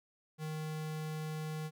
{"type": "tone", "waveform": "square", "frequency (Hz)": 155.56, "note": "D#3", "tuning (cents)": 0, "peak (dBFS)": -38, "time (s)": [0.38, 1.71], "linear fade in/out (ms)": 50, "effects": []}